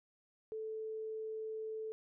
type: tone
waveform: sine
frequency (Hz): 438.4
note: A4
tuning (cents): -6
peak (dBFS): -39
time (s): 0.52-1.92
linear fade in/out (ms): 0
effects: none